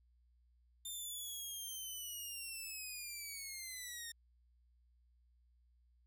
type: linear sweep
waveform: 10% pulse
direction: down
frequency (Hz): 3610 to 1825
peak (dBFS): -36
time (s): 0.85-4.12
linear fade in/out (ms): 5
effects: added 60 Hz sine -68 dBFS peak until 6.06 s